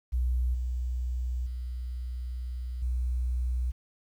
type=tone with level steps; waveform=sine; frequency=61.74 Hz; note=B1; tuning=in tune; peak=-24 / -28 / -32 / -26 dBFS; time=0.12-3.72 s; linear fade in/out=20 ms; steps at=0.54 / 1.46 / 2.82 s; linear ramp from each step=5 ms; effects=10-bit